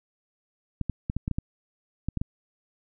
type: clicks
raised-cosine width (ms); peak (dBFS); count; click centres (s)
5; -15; 10; 0.813 / 0.897 / 1.099 / 1.166 / 1.279 / 1.313 / 1.385 / 2.086 / 2.173 / 2.215
effects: none